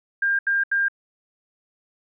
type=tone bursts; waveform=sine; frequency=1601 Hz; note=G6; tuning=36 cents sharp; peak=-18 dBFS; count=3; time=0.22-0.884 s; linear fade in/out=5 ms; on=170 ms; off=77 ms; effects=none